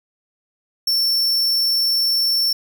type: tone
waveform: 45% pulse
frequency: 5420 Hz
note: E8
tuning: 47 cents sharp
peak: -16 dBFS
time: 0.87-2.53 s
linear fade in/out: 5 ms
effects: none